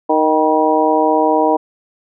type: harmonic tone with a mistuned harmonic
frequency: 155.56 Hz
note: D#3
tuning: in tune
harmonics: 2 / 3 / 4 / 5 / 6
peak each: -17 / -17 / -17 / -17 / -17 dBFS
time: 0.09-1.57 s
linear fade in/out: 10 ms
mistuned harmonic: 6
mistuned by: +55 cents
effects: none